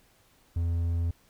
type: tone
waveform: triangle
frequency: 84.6 Hz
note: E2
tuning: 45 cents sharp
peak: -23 dBFS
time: 0.56-1.11 s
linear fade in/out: 5 ms
effects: pink hiss -63 dBFS RMS until 1.29 s